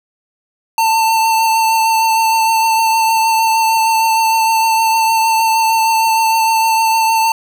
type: tone with vibrato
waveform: square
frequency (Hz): 895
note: A5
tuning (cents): +29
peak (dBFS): -11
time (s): 0.78-7.32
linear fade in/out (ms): 2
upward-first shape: triangle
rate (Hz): 6.5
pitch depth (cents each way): 21
effects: none